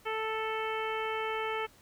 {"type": "harmonic tone", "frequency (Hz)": 440, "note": "A4", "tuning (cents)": 0, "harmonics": [1, 2, 3, 4, 5, 6, 7], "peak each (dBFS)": [-35, -37, -38, -43, -40, -44, -45], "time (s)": [0.05, 1.67], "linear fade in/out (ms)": 20, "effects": ["pink hiss -60 dBFS RMS until 1.81 s"]}